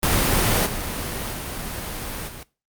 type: noise with level steps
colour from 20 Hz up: pink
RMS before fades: -19 / -28 / -30 / -37 dBFS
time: 0.03-2.43 s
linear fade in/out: 0 ms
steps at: 0.65 / 1.32 / 2.27 s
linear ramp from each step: 20 ms
effects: noise-tail reverb RT60 0.3 s tail -21 dB re dry + Opus 32 kbps